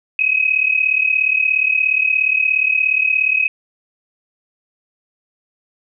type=tone pair together; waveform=sine; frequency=2521 / 2558 Hz; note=D#7 / D#7; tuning=+22 / +47 cents; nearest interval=unison; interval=25 cents; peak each=-16 dBFS; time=0.19-3.48 s; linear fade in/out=2 ms; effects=none